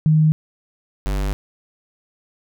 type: tone pair in turn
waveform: sine / square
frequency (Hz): 155.56 / 49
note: D#3 / G1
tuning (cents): 0 / 0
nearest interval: octave + minor sixth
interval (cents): 2000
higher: first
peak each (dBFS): -11 / -20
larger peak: first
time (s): 0.06-0.32 / 1.06-1.33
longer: second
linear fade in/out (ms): 0
effects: none